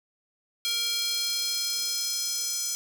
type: tone with high-pass filter sweep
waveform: square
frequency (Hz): 466.2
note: A#4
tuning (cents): 0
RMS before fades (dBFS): -29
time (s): 0.65-2.75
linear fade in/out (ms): 0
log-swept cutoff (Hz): 3600 to 6000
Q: 2.7
effects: 8-bit